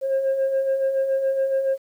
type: beating tone pair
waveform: sine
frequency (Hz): 531 / 538.1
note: C5 / C5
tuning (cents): +25 / +48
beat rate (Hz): 7.1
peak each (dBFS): -27 / -18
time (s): 0.01-1.78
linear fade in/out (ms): 50
effects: tanh soft clip ceiling -16 dBFS + 9-bit